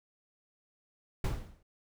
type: noise with exponential decay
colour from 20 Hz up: brown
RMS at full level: -26 dBFS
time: 1.24-1.63 s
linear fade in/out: 5 ms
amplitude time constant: 83 ms
effects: none